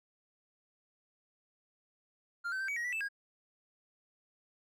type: tone with pitch steps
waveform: triangle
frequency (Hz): 1397 / 1534 / 1564 / 2267 / 1891 / 1963 / 2638 / 1631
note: F6 / G6 / G6 / C#7 / A#6 / B6 / E7 / G#6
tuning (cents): 0 / -38 / -4 / +38 / +24 / -11 / +1 / -32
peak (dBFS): -32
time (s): 2.44-3.088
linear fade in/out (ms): 20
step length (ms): 81
effects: none